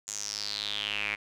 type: tone with band-pass filter sweep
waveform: square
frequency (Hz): 51.91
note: G#1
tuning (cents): 0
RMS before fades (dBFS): -34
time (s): 0.07-1.16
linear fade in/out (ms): 20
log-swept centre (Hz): 7100 to 2200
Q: 6.3
effects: none